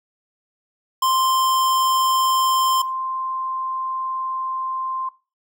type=tone pair in turn; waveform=square / sine; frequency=1046.5 / 1046.5 Hz; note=C6 / C6; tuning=0 / 0 cents; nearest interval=unison; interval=0 cents; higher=neither; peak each=-17 / -23 dBFS; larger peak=first; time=1.02-2.82 / 2.82-5.09 s; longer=second; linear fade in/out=5 ms; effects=noise-tail reverb RT60 0.3 s tail -18 dB re dry